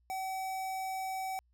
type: tone with notch filter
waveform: square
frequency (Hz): 761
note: F#5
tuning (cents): +48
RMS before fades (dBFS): -37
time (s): 0.1-1.39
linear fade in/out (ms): 0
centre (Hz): 3500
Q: 1.7
effects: added 60 Hz sine -67 dBFS peak until 1.53 s